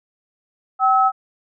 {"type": "tone pair together", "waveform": "sine", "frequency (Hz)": [769, 1293.3], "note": ["G5", "E6"], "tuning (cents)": [-33, -33], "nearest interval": "major sixth", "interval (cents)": 900, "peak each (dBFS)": -15, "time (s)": [0.79, 1.12], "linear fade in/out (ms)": 50, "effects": []}